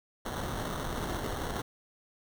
pink noise with sample-and-hold, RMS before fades -35 dBFS, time 0.25-1.62 s, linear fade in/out 10 ms, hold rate 2450 Hz, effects none

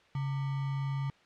sine tone with sample-and-hold, 137.7 Hz, C#3, 11 cents flat, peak -30 dBFS, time 0.15-1.1 s, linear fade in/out 2 ms, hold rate 1050 Hz, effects white hiss -62 dBFS RMS until 1.25 s + low-pass 3000 Hz 12 dB/octave

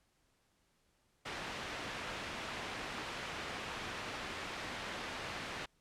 white low-pass noise, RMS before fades -43 dBFS, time 1.25-5.66 s, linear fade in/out 10 ms, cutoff 2500 Hz, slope 12 dB/octave, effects pink hiss -75 dBFS RMS until 5.8 s + low-pass 11000 Hz 12 dB/octave

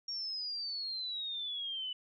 sine exponential sweep, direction down, 5588 to 2967 Hz, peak -36 dBFS, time 0.08-1.93 s, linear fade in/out 5 ms, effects none

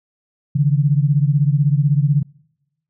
sine beating tone pair, 140 / 156 Hz, C#3 / D#3, +18 / +5 cents, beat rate 16 Hz, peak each -14 / -17 dBFS, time 0.55-2.23 s, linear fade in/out 10 ms, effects noise-tail reverb RT60 0.9 s tail -26 dB re dry

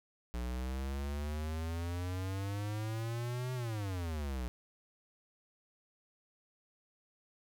square exponential two-way sweep, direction up then down, 59.4 to 128.5 to 59.4 Hz, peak -36 dBFS, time 0.34-4.48 s, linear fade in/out 0 ms, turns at 3.54 s, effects none

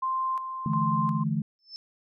sine tone with tremolo, 1046.5 Hz, C6, in tune, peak -25 dBFS, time 0.02-1.24 s, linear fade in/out 10 ms, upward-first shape square, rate 1.4 Hz, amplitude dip 55%
sine chord, D suspended second, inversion none, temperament equal with one note detuned, 146.83 / 164.81 / 215.6 Hz, D3 / E3 / A3, 0 / 0 / -35 cents, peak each -29 dBFS, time 0.66-1.42 s, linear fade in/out 2 ms
sine tone with exponential growth, 5274 Hz, E8, in tune, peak -34 dBFS, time 1.59-1.76 s, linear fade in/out 0 ms, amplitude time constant 36 ms
effects none

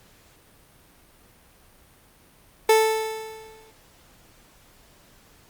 30% pulse tone with exponential decay, 440 Hz, A4, in tune, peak -10 dBFS, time 2.69-3.71 s, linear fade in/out 5 ms, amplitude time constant 220 ms, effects pink hiss -55 dBFS RMS until 5.49 s + Opus 48 kbps

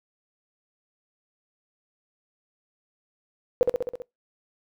sine tone with echo, 493.9 Hz, B4, in tune, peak -14 dBFS, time 3.61-3.63 s, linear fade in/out 0 ms, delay 65 ms, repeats 6, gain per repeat -3 dB, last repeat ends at 4.02 s, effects noise-tail reverb RT60 0.2 s tail -24 dB re dry

